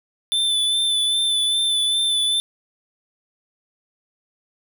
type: tone with vibrato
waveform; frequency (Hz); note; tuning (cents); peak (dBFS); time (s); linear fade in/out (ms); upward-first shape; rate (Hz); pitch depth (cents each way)
square; 3520; A7; 0; -18; 0.32-2.4; 0; sine; 2.5; 25
effects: none